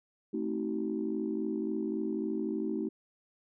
sine chord, A diminished seventh, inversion none, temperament just, 220 / 264 / 316.8 / 380.2 Hz, A3 / C4 / Eb4 / Gb4, 0 / +16 / +31 / +47 cents, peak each -35 / -39 / -34 / -36 dBFS, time 0.33-2.89 s, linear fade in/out 10 ms, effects tanh soft clip ceiling -21 dBFS

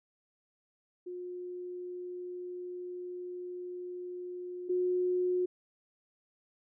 sine tone pair in turn, 358.7 / 362 Hz, F4 / F#4, +46 / -38 cents, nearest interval unison, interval 16 cents, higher second, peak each -38 / -27 dBFS, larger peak second, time 1.06-4.69 / 4.69-5.46 s, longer first, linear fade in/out 10 ms, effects none

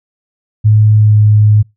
sine tone with pitch glide, 107.1 to 105.87 Hz, A2 to G#2, -46 to +34 cents, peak -4 dBFS, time 0.64-1.63 s, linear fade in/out 20 ms, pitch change -20 cents, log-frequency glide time 0.96-1.16 s, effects noise-tail reverb RT60 0.2 s tail -23 dB re dry

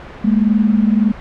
sine tone pair together, 207.7 / 229.4 Hz, G#3 / A#3, 0 / -28 cents, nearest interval major second, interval 172 cents, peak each -12 / -15 dBFS, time 0.24-1.12 s, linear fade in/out 10 ms, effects pink hiss -33 dBFS RMS until 1.2 s + low-pass 2000 Hz 12 dB/octave

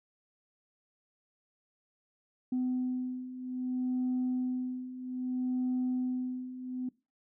sine beating tone pair, 252.7 / 253.32 Hz, B3 / B3, +40 / +44 cents, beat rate 0.62 Hz, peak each -35 / -31 dBFS, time 2.52-6.89 s, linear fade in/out 5 ms, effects noise-tail reverb RT60 0.3 s tail -22 dB re dry + tanh soft clip ceiling -25 dBFS

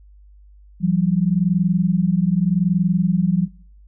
sine tone pair together, 169.15 / 190 Hz, E3 / F#3, +45 / +46 cents, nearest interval major second, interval 201 cents, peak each -18 dBFS, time 0.8-3.48 s, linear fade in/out 50 ms, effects noise-tail reverb RT60 0.6 s tail -24 dB re dry + added 50 Hz sine -44 dBFS peak until 3.87 s

